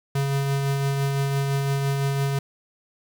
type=tone with tremolo; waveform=square; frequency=138.59 Hz; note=C#3; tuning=in tune; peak=-21 dBFS; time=0.15-2.39 s; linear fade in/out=5 ms; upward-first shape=sine; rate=5.9 Hz; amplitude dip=25%; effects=8-bit